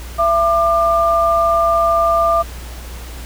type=tone pair together; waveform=sine; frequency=671 / 1195.6 Hz; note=E5 / D6; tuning=+31 / +31 cents; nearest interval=minor seventh; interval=1000 cents; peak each=-14 dBFS; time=0.18-2.43 s; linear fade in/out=20 ms; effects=added 60 Hz sine -29 dBFS peak until 3.25 s + pink hiss -36 dBFS RMS until 3.25 s